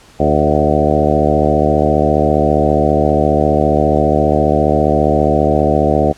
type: harmonic tone with a mistuned harmonic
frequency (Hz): 74.8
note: D2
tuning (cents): +32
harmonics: 1 / 2 / 3 / 4 / 5 / 6 / 7 / 8 / 9 / 10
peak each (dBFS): -19 / -19 / -19 / -19 / -19 / -19 / -19 / -19 / -19 / -19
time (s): 0.19-6.13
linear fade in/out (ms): 20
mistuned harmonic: 8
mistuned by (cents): +16
effects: pink hiss -44 dBFS RMS until 6.17 s + low-pass 9000 Hz 12 dB/octave